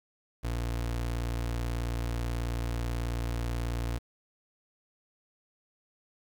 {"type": "tone", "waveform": "30% pulse", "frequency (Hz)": 58.4, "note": "A#1", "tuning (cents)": 4, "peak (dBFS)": -27, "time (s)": [0.43, 3.99], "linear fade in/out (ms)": 20, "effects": ["9-bit"]}